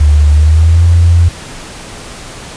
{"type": "tone with pitch glide", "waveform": "sine", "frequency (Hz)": [74.3, 85.35], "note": ["D2", "F2"], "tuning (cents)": [21, -39], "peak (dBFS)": -3, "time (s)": [0, 1.29], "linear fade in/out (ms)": 10, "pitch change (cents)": 240, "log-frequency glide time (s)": [0.32, 0.84], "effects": ["pink hiss -28 dBFS RMS until 2.56 s", "resampled to 22050 Hz"]}